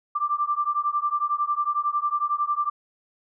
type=beating tone pair; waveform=sine; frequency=1174.7 / 1185.7 Hz; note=D6 / D6; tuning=0 / +16 cents; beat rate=11 Hz; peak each=-25 dBFS; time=0.15-2.7 s; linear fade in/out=10 ms; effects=none